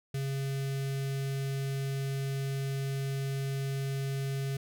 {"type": "tone with notch filter", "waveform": "square", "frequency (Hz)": 136.4, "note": "C#3", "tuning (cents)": -28, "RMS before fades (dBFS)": -33, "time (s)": [0.14, 4.57], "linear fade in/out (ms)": 5, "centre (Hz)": 980, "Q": 1, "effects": []}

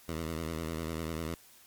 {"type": "tone with vibrato", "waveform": "10% pulse", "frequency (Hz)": 81, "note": "E2", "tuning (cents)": -30, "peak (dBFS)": -26, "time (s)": [0.08, 1.35], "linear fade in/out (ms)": 10, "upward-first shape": "sine", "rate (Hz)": 10, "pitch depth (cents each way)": 75, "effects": ["white hiss -58 dBFS RMS until 1.66 s", "MP3 96 kbps"]}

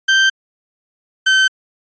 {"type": "tone pair in turn", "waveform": "30% pulse", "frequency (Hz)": [1563, 1540.6], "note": ["G6", "G6"], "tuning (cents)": [-6, -30], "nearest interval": "unison", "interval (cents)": 24, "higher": "first", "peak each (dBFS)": -7, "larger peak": "neither", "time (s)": [[0.08, 0.3], [1.26, 1.48]], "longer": "neither", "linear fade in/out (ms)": 10, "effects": ["resampled to 16000 Hz"]}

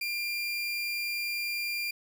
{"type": "tone", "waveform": "30% pulse", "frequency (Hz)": 2390, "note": "D7", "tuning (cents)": 30, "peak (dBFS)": -28, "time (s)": [0.01, 1.91], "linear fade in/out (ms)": 5, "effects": []}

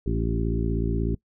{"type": "harmonic tone with a mistuned harmonic", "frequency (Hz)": 56.4, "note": "A1", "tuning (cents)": 44, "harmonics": [1, 2, 3, 4, 5, 6, 7], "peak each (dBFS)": [-26, -29, -31, -32, -33, -34, -34], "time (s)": [0.06, 1.15], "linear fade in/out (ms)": 5, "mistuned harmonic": 6, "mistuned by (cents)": 26, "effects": ["noise-tail reverb RT60 0.1 s tail -22 dB re dry"]}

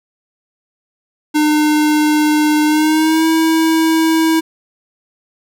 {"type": "tone with pitch glide", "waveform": "square", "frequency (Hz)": [302.7, 322.6], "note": ["D#4", "E4"], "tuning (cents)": [-48, -37], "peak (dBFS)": -11, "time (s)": [1.34, 4.41], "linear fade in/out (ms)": 20, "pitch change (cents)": 111, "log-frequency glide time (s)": [2.65, 3.26], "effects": []}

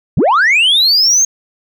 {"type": "linear sweep", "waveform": "sine", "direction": "up", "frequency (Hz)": [87.31, 6520], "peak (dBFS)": -5, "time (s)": [0.17, 1.25], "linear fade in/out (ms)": 5, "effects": ["tanh soft clip ceiling -6 dBFS"]}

